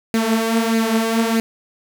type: tone with flanger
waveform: sawtooth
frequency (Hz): 225.5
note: A3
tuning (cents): +43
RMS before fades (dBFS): -18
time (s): 0.14-1.4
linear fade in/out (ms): 0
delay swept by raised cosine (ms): 0.44 to 6.34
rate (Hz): 1.6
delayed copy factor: +0.6
effects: none